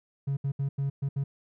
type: tone bursts at uneven times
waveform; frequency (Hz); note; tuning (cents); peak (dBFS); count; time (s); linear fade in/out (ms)
triangle; 138.59; C#3; 0; -23; 6; 0.27-0.37 / 0.44-0.52 / 0.59-0.69 / 0.78-0.9 / 1.02-1.09 / 1.16-1.24; 10
effects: tanh soft clip ceiling -21 dBFS

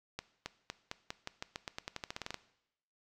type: accelerating click train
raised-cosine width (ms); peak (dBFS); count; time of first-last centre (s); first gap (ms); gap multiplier
0.2; -21; 19; 0.19-2.343; 270; 0.89
effects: noise-tail reverb RT60 0.8 s tail -17 dB re dry

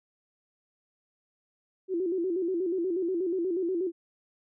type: tone with vibrato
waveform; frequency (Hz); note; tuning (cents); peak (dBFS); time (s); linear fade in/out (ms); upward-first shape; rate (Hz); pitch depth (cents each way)
sine; 356.7; F4; +37; -26; 1.88-3.92; 50; square; 8.3; 94
effects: none

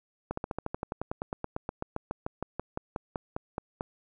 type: slowing click train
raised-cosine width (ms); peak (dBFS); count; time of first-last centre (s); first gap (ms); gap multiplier
1; -18; 28; 0.31-3.809; 64; 1.05
effects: none

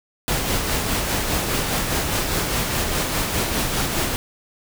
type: noise with tremolo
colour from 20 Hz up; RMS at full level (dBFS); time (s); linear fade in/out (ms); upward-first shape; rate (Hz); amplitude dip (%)
pink; -21; 0.28-4.16; 0; sine; 4.9; 35
effects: none

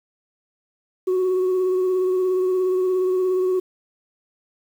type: tone with vibrato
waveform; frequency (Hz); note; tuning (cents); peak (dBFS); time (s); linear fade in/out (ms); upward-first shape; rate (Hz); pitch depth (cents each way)
sine; 370; F#4; 0; -15; 1.07-3.6; 10; triangle; 17; 29
effects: tanh soft clip ceiling -16 dBFS + 8-bit

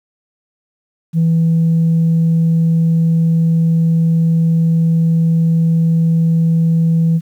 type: tone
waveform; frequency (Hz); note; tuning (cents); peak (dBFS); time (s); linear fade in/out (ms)
sine; 164.4; E3; -4; -8; 1.13-7.21; 50
effects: tanh soft clip ceiling -7 dBFS + 8-bit

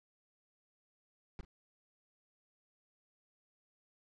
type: noise with echo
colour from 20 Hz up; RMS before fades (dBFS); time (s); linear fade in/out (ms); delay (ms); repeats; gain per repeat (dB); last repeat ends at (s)
brown; -42; 1.39-1.41; 0; 39; 1; -15; 1.449
effects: low-pass 5000 Hz 12 dB/octave

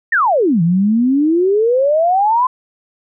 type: exponential two-way sweep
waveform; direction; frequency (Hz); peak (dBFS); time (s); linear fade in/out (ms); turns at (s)
sine; down then up; 1900 to 161.8 to 1039; -10; 0.12-2.47; 5; 0.62
effects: none

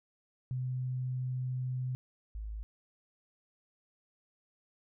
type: tone pair in turn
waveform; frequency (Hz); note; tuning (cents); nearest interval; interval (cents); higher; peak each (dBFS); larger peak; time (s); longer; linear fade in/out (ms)
sine; 127.6 / 53.31; C3 / G#1; -43 / +46; octave + minor third; 1511; first; -32 / -37; first; 0.51-1.95 / 2.35-2.63; first; 0
effects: none

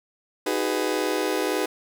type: chord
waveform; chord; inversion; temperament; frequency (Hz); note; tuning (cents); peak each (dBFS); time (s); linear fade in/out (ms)
35% pulse; G# minor seventh; second; just; 311.5 / 373.8 / 415.3 / 498.4; D#4 / F#4 / G#4 / B4; +2 / +18 / 0 / +16; -27; 0.46-1.66; 5
effects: none

